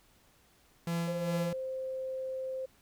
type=tone with tremolo; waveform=45% pulse; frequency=169.1 Hz; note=E3; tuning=44 cents sharp; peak=-30 dBFS; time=0.87-1.53 s; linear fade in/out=2 ms; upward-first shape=sine; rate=2.5 Hz; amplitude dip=50%
type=tone; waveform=sine; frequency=523.3 Hz; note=C5; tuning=in tune; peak=-34 dBFS; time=1.07-2.66 s; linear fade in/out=10 ms
effects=pink hiss -65 dBFS RMS until 2.81 s